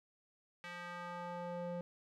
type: tone with band-pass filter sweep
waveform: square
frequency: 175.2 Hz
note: F3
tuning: 6 cents sharp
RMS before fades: -44 dBFS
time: 0.64-1.81 s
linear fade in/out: 0 ms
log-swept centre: 2100 to 430 Hz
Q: 1.5
effects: none